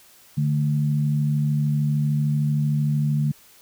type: tone pair together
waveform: sine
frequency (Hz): 146.83 / 220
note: D3 / A3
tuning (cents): 0 / 0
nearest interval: perfect fifth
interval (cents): 700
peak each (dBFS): -19 / -27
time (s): 0.37-3.32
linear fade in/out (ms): 10
effects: white hiss -52 dBFS RMS until 3.61 s